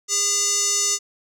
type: tone with band-pass filter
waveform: square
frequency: 406 Hz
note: G#4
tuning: 39 cents flat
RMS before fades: -21 dBFS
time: 0.08-0.99 s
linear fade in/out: 50 ms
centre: 6500 Hz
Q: 6.3
effects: none